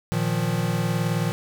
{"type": "chord", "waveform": "square", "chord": "Bb suspended fourth", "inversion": "none", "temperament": "equal", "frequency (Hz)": [116.54, 155.56, 174.61], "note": ["Bb2", "Eb3", "F3"], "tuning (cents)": [0, 0, 0], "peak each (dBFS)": -27, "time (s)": [0.12, 1.32], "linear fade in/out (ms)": 0, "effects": []}